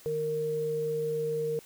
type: tone pair together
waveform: sine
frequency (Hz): 154 / 462.1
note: D#3 / A#4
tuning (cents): -17 / -15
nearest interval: octave + perfect fifth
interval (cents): 1902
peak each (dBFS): -38 / -28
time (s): 0.06-1.59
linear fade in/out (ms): 0
effects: white hiss -54 dBFS RMS until 1.65 s